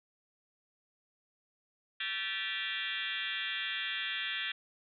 sine tone with frequency modulation, 2561 Hz, D#7, 49 cents sharp, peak -33 dBFS, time 2-4.52 s, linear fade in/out 5 ms, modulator 203 Hz, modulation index 5.1, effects none

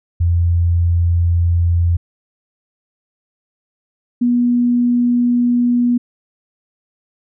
sine tone pair in turn, 85.7 / 242.4 Hz, F2 / B3, -32 / -32 cents, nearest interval octave + tritone, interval 1800 cents, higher second, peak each -11 dBFS, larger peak neither, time 0.2-1.97 / 4.21-5.98 s, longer neither, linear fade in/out 10 ms, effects none

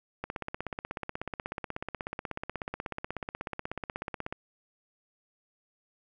click train, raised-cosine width 0.5 ms, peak -19 dBFS, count 68, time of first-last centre 0.24-4.325 s, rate 16.4 Hz, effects none

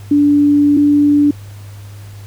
sine tone pair in turn, 290 / 291 Hz, D4 / D4, -22 / -16 cents, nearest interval unison, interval 6 cents, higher second, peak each -7 dBFS, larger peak neither, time 0.11-0.77 / 0.77-1.31 s, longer first, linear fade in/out 5 ms, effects added 101 Hz sine -30 dBFS peak until 2.26 s + pink hiss -43 dBFS RMS until 2.26 s

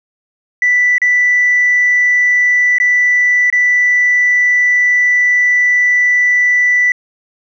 sine tone with dropouts, 1975.5 Hz, B6, in tune, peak -7 dBFS, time 0.62-6.92 s, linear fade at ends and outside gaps 2 ms, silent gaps 0.982-1.017 / 2.784-2.8 / 3.501-3.526 s, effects tanh soft clip ceiling -4 dBFS

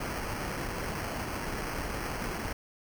pink noise with sample-and-hold, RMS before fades -35 dBFS, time 0-2.53 s, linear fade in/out 5 ms, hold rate 3675 Hz, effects none

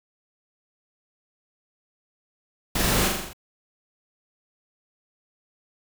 pink noise with echo, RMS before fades -24 dBFS, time 2.75-3.08 s, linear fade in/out 5 ms, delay 42 ms, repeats 6, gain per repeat -3 dB, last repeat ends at 3.332 s, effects none

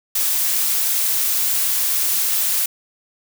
blue noise, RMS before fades -19 dBFS, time 0.15-2.66 s, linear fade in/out 5 ms, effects none

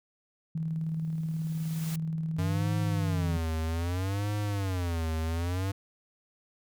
sine tone with tremolo, 160.4 Hz, E3, 47 cents flat, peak -28 dBFS, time 0.55-3.37 s, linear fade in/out 5 ms, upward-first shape square, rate 19 Hz, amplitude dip 25%
white noise with exponential growth, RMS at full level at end -40 dBFS, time 0.67-1.96 s, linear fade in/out 5 ms, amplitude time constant 280 ms
square tone with vibrato, 91.3 Hz, F#2, 23 cents flat, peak -29 dBFS, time 2.38-5.72 s, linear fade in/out 10 ms, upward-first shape sine, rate 0.63 Hz, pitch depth 230 cents each way
effects none

